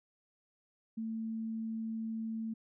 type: tone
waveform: sine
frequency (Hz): 223.4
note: A3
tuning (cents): +27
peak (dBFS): -35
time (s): 0.97-2.54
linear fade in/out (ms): 10
effects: none